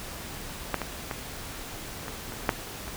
clicks, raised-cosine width 0.5 ms, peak -9 / -16 / -15 / -20 / -24 / -6 / -24 dBFS, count 7, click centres 0.743 / 0.817 / 1.112 / 2.082 / 2.322 / 2.492 / 2.88 s, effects pink hiss -39 dBFS RMS until 2.96 s

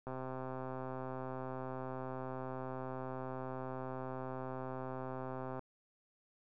click train, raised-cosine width 1 ms, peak -29 dBFS, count 719, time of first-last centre 0.07-5.593 s, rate 130 Hz, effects none

